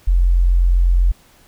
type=tone; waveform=sine; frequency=44 Hz; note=F1; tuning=14 cents sharp; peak=-10 dBFS; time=0.07-1.12 s; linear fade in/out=10 ms; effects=pink hiss -51 dBFS RMS until 1.47 s